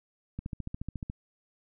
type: click train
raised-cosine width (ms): 5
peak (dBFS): -23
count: 11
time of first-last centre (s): 0.39-1.099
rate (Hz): 14.1
effects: none